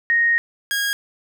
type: tone pair in turn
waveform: sine / sawtooth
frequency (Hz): 1864.7 / 1636.6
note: A#6 / G#6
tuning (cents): 0 / -26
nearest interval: major second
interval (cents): 226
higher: first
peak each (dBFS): -14 / -16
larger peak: first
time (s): 0.1-0.38 / 0.71-0.93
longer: first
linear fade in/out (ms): 0
effects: none